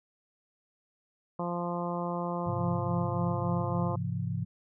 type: harmonic tone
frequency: 174 Hz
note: F3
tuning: 6 cents flat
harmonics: 1 / 2 / 3 / 4 / 5 / 6 / 7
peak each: -34 / -39 / -37 / -39 / -40 / -38 / -45 dBFS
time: 1.39-3.96 s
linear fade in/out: 5 ms
type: chord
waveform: sine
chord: F minor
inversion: first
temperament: equal with one note detuned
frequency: 103.83 / 130.81 / 170.43 Hz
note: Ab2 / C3 / F3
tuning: 0 / 0 / -42 cents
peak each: -34 dBFS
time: 2.46-4.45 s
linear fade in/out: 10 ms
effects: none